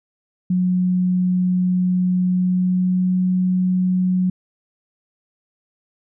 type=tone with pitch glide; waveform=sine; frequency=181.9 to 183.48 Hz; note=F#3 to F#3; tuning=-29 to -14 cents; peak=-15 dBFS; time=0.5-4.3 s; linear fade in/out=5 ms; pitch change=+15 cents; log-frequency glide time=2.25-3.17 s; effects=none